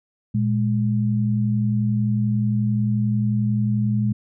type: tone pair together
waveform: sine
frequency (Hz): 117 / 208.3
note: A#2 / G#3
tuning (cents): +7 / +5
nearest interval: minor seventh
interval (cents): 998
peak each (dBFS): -20 / -21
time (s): 0.34-4.13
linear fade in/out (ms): 10
effects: none